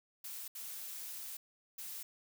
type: noise bursts at uneven times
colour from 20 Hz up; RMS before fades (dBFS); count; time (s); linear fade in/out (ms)
blue; -45; 3; 0.24-0.48 / 0.55-1.37 / 1.78-2.03; 5
effects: none